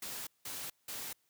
white noise bursts, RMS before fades -42 dBFS, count 3, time 0.02-1.13 s, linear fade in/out 5 ms, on 250 ms, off 180 ms, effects white hiss -75 dBFS RMS until 1.29 s + high-pass 60 Hz 12 dB/octave

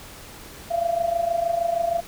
sine tone with amplitude modulation, 681 Hz, F5, 44 cents flat, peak -17 dBFS, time 0.7-2.01 s, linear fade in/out 20 ms, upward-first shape sine, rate 26.4 Hz, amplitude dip 75%, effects pink hiss -42 dBFS RMS until 2.07 s

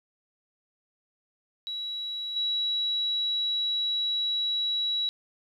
sine tone with level steps, 3900 Hz, B7, 23 cents flat, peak -31 / -25 dBFS, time 1.67-5.09 s, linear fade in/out 0 ms, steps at 2.36 s, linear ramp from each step 5 ms, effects 10-bit

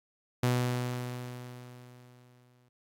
sawtooth tone with exponential decay, 123.7 Hz, B2, 3 cents sharp, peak -20 dBFS, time 0.43-2.69 s, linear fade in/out 5 ms, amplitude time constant 490 ms, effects AAC 64 kbps

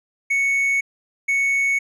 triangle tone pair in turn, 2217 / 2217 Hz, C#7 / C#7, 0 / 0 cents, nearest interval unison, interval 0 cents, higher neither, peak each -15 dBFS, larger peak neither, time 0.3-0.81 / 1.28-1.79 s, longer neither, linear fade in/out 10 ms, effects resampled to 32000 Hz

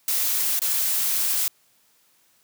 blue noise with dropouts, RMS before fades -23 dBFS, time 0.08-1.48 s, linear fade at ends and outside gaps 1 ms, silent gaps 0.592-0.618 s, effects white hiss -62 dBFS RMS until 2.43 s + high-pass 80 Hz 12 dB/octave

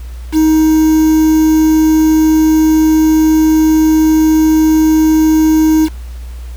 triangle tone with quantisation, 314.3 Hz, D#4, 18 cents sharp, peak -4 dBFS, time 0.32-5.89 s, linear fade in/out 50 ms, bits 4, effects added 60 Hz sine -23 dBFS peak until 6.56 s + pink hiss -42 dBFS RMS until 6.56 s

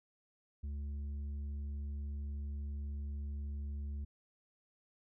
triangle tone with tanh clipping, 71.8 Hz, D2, 39 cents flat, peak -39 dBFS, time 0.63-4.05 s, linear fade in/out 10 ms, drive 10 dB, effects none

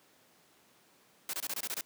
white noise bursts, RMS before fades -36 dBFS, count 8, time 1.29-1.81 s, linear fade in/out 2 ms, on 44 ms, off 24 ms, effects pink hiss -64 dBFS RMS until 1.85 s + high-pass 200 Hz 12 dB/octave

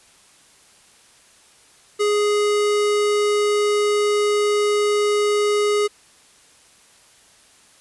square tone, 415.3 Hz, G#4, in tune, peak -17 dBFS, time 1.99-5.88 s, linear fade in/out 20 ms, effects white hiss -52 dBFS RMS until 7.8 s + resampled to 24000 Hz

